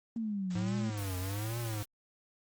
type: exponential two-way sweep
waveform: sine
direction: down then up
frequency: 233.1 to 175.8 to 222.1 Hz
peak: -32 dBFS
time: 0.16-0.9 s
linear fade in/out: 2 ms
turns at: 0.55 s
type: noise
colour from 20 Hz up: white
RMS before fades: -46 dBFS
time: 0.5-1.85 s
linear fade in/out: 10 ms
type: tone with vibrato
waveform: square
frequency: 103.83 Hz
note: G#2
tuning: in tune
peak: -35 dBFS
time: 0.55-1.83 s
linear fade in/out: 5 ms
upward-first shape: triangle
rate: 1.2 Hz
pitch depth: 250 cents each way
effects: Opus 24 kbps